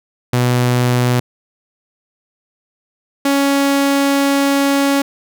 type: tone pair in turn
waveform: sawtooth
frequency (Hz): 123.47 / 278.6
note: B2 / C#4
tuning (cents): 0 / +9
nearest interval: octave + major second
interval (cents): 1409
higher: second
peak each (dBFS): -8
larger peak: neither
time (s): 0.33-1.2 / 3.25-5.02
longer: second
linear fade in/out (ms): 5
effects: none